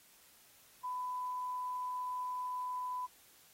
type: tone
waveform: sine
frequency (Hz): 1000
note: B5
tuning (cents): +21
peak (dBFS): -36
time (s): 0.83-3.07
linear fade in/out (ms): 20
effects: white hiss -63 dBFS RMS until 3.53 s + AAC 48 kbps